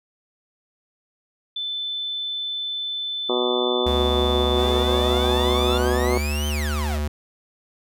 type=tone; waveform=sine; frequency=3520 Hz; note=A7; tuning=in tune; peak=-25 dBFS; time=1.56-5.78 s; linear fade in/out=5 ms
type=harmonic tone; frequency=123.47 Hz; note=B2; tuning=in tune; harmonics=2 / 3 / 4 / 5 / 6 / 7 / 8 / 9 / 10; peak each=-30 / -23 / -26 / -30 / -32 / -34 / -34 / -34 / -36 dBFS; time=3.29-6.18 s; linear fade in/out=5 ms
type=tone with pitch glide; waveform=square; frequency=73 to 74.15 Hz; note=D2 to D2; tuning=-10 to +17 cents; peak=-23 dBFS; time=3.86-7.08 s; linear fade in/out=5 ms; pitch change=+27 cents; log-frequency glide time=5.69-6.9 s
type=exponential two-way sweep; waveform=sawtooth; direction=up then down; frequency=349.2 to 3153 to 555 Hz; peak=-26 dBFS; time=4.55-7 s; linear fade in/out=50 ms; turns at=6.48 s
effects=none